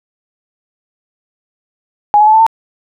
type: tone with pitch steps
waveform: sine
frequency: 830.6 / 847.6 / 864.9 / 882.5 / 900.6 Hz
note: G#5 / G#5 / A5 / A5 / A5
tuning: 0 / +35 / -30 / +5 / +40 cents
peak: -4 dBFS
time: 2.14-2.465 s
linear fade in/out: 0 ms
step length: 65 ms
effects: none